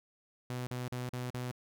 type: tone bursts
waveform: sawtooth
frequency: 124.6 Hz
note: B2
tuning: 16 cents sharp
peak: -32 dBFS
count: 5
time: 0.5-1.514 s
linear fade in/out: 0 ms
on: 170 ms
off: 41 ms
effects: none